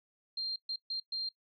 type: tone bursts at uneven times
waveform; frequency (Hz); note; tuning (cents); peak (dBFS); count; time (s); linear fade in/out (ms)
sine; 4186; C8; 0; -33; 4; 0.37-0.56 / 0.69-0.76 / 0.9-1 / 1.12-1.29; 5
effects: noise-tail reverb RT60 0.1 s tail -19 dB re dry